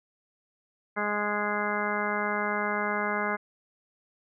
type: harmonic tone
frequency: 207.7 Hz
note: G#3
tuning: in tune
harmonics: 1 / 2 / 3 / 4 / 5 / 6 / 7 / 8 / 10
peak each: -35 / -35 / -35 / -35 / -35 / -35 / -35 / -35 / -35 dBFS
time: 0.96-3.37 s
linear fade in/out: 20 ms
effects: none